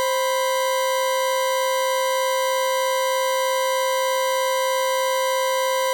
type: tone pair together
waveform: 40% pulse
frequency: 525.5 / 987.8 Hz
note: C5 / B5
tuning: +7 / 0 cents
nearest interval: major seventh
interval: 1093 cents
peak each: -20 / -23 dBFS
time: 0-5.93 s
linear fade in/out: 0 ms
effects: none